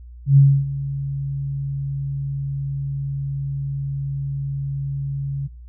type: tone with ADSR envelope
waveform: sine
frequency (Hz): 138.59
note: C#3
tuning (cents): 0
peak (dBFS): -6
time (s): 0.26-5.48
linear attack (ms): 110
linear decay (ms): 280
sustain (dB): -16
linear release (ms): 20
effects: noise-tail reverb RT60 0.3 s tail -20 dB re dry + added 60 Hz sine -37 dBFS peak until 5.68 s